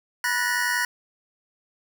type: tone cluster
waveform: square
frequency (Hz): 975 / 1474 / 1745 / 1849 / 1940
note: B5 / F#6 / A6 / A#6 / B6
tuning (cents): -23 / -7 / -15 / -15 / -31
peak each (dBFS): -31 / -28 / -32 / -28 / -30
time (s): 0.24-0.85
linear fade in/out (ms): 2
effects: none